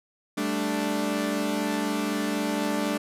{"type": "chord", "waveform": "sawtooth", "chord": "G suspended second", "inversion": "none", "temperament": "equal", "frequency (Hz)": [196, 220, 293.7], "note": ["G3", "A3", "D4"], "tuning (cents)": [0, 0, 0], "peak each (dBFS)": [-28, -26, -24], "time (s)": [0.37, 2.98], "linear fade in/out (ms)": 10, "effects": ["resampled to 32000 Hz"]}